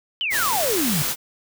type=exponential sweep; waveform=sine; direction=down; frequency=3136 to 138.59 Hz; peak=-21 dBFS; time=0.21-1.02 s; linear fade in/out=0 ms
type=noise; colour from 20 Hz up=white; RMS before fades=-24 dBFS; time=0.3-1.16 s; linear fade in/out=50 ms
effects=none